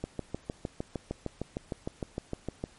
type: click train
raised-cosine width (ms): 2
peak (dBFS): -19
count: 18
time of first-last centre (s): 0.04-2.639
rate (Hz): 6.54
effects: pink hiss -58 dBFS RMS until 2.78 s + MP3 48 kbps